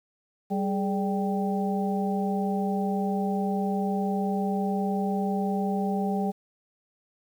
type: harmonic tone with a mistuned harmonic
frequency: 195.7 Hz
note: G3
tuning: 3 cents flat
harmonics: 1 / 2 / 3 / 4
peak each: -26 / -32 / -37 / -31 dBFS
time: 0.5-6.32 s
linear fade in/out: 20 ms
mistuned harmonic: 2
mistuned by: +110 cents
effects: 9-bit